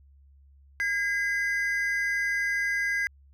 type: tone pair together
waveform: triangle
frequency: 1629.2 / 2032 Hz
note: G#6 / B6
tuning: -34 / +49 cents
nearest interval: major third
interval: 383 cents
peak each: -26 dBFS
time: 0.8-3.07 s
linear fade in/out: 0 ms
effects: added 69 Hz sine -53 dBFS peak until 3.33 s